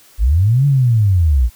sine linear two-way sweep, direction up then down, 45.94 to 144.5 to 54.5 Hz, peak -9 dBFS, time 0.18-1.5 s, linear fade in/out 50 ms, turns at 0.66 s, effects white hiss -47 dBFS RMS until 1.55 s

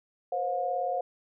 sine tone cluster, 493.9 / 532 / 716 Hz, B4 / C5 / F5, 0 / +29 / +43 cents, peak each -37 / -32 / -29 dBFS, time 0.32-1.01 s, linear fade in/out 5 ms, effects none

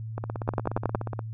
two click trains, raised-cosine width 1 ms, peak -10 / -18 dBFS, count 6 / 18, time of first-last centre 0.49-0.949 / 0.18-1.192 s, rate 10.9 / 16.8 Hz, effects added 111 Hz sine -33 dBFS peak until 1.33 s

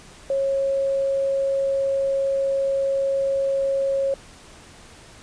sine tone, 546 Hz, C#5, 26 cents flat, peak -19 dBFS, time 0.3-4.14 s, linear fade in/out 2 ms, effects pink hiss -46 dBFS RMS until 5.22 s + resampled to 22050 Hz

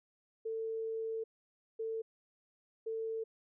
sine tone bursts at uneven times, 447.2 Hz, A4, 28 cents sharp, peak -35 dBFS, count 3, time 0.45-1.24 / 1.79-2.02 / 2.86-3.24 s, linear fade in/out 10 ms, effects none

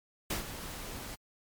pink noise with ADSR envelope, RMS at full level -31 dBFS, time 0.3-1.16 s, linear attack 7 ms, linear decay 120 ms, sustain -11 dB, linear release 20 ms, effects MP3 96 kbps

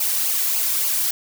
blue noise with flanger, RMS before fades -21 dBFS, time 0-1.11 s, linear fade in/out 5 ms, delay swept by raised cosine 0.53 to 2.43 ms, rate 3.5 Hz, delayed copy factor -0.65, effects none

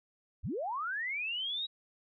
sine linear sweep, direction up, 37.2 to 3870 Hz, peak -33 dBFS, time 0.43-1.67 s, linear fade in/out 20 ms, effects none

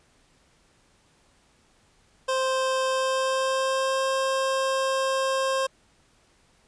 25% pulse tone with pitch glide, 523.3 to 532.1 Hz, C5 to C5, 0 to +29 cents, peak -19 dBFS, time 2.28-5.67 s, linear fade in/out 10 ms, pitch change +29 cents, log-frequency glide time 2.88-4.06 s, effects pink hiss -62 dBFS RMS until 6.67 s + resampled to 22050 Hz

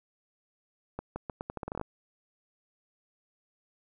accelerating click train, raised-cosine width 1 ms, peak -21 dBFS, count 13, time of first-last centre 0.99-1.813 s, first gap 170 ms, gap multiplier 0.81, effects none

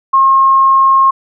sine tone, 1075 Hz, C6, 47 cents sharp, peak -5 dBFS, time 0.13-1.11 s, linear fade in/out 10 ms, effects none

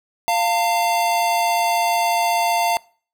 square tone pair together, 696 / 902.7 Hz, F5 / A5, -6 / +44 cents, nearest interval perfect fourth, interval 450 cents, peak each -20 dBFS, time 0.28-2.77 s, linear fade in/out 0 ms, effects noise-tail reverb RT60 0.4 s tail -22 dB re dry

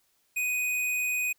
square tone, 2492 Hz, D#7, 2 cents sharp, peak -27 dBFS, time 0.36-1.33 s, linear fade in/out 10 ms, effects white hiss -70 dBFS RMS until 1.38 s

